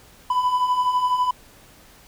triangle beating tone pair, 987.8 / 999.8 Hz, B5 / B5, 0 / +21 cents, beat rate 12 Hz, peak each -24 / -17 dBFS, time 0.3-1.31 s, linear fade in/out 5 ms, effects pink hiss -50 dBFS RMS until 2.07 s

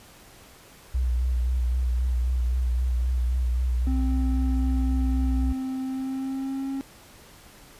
sine tone with vibrato, 61.9 Hz, B1, 5 cents sharp, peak -21 dBFS, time 0.94-5.53 s, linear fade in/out 10 ms, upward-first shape sine, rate 3.8 Hz, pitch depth 41 cents each way
triangle tone with pitch glide, 261.6 to 270.8 Hz, C4 to C#4, 0 to -40 cents, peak -25 dBFS, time 3.87-6.81 s, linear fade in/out 0 ms, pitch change +60 cents, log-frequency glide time 5.81-6.69 s
effects pink hiss -50 dBFS RMS until 7.79 s + resampled to 32000 Hz

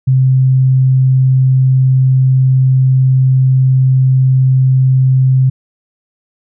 sine tone, 130.81 Hz, C3, in tune, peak -6 dBFS, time 0.07-5.5 s, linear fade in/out 10 ms, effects none

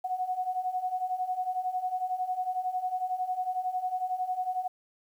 sine beating tone pair, 730 / 741 Hz, F#5 / F#5, -24 / +2 cents, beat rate 11 Hz, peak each -34 / -30 dBFS, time 0.04-4.68 s, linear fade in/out 10 ms, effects 10-bit

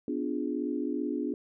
sine chord, B diminished seventh, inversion none, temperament equal with one note detuned, 251 / 293.7 / 349.2 / 415.3 Hz, B3 / D4 / F4 / Ab4, +28 / 0 / 0 / 0 cents, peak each -34 / -32 / -36 / -38 dBFS, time 0.08-1.34 s, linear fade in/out 2 ms, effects none

